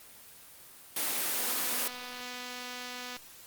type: high-pass noise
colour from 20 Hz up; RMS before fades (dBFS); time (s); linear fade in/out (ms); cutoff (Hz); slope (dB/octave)
white; -31; 0.96-1.88; 5; 200; 24
type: click train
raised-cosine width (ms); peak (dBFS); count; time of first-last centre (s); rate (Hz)
0.2; -24; 439; 1.4-3.166; 248
effects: white hiss -52 dBFS RMS until 3.46 s + Opus 24 kbps